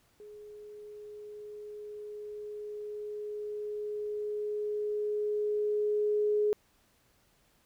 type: tone with level ramp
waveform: sine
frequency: 419.3 Hz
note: G#4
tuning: 17 cents sharp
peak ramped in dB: -46 to -24 dBFS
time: 0.2-6.53 s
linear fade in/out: 0 ms
effects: pink hiss -68 dBFS RMS until 7.65 s